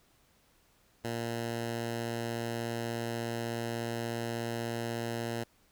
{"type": "tone", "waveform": "10% pulse", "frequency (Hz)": 116.54, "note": "A#2", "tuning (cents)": 0, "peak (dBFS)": -25, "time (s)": [1.04, 5.44], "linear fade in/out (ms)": 10, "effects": ["pink hiss -67 dBFS RMS until 5.71 s"]}